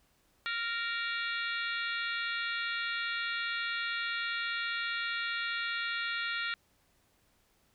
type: harmonic tone with a mistuned harmonic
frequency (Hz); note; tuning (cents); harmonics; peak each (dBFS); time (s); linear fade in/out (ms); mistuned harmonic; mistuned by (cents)
464.9; A#4; -5; 3 / 4 / 5 / 6 / 7 / 8 / 9; -36 / -38 / -40 / -42 / -43 / -44 / -45; 0.46-6.54; 0; 7; +64
effects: pink hiss -70 dBFS RMS until 7.74 s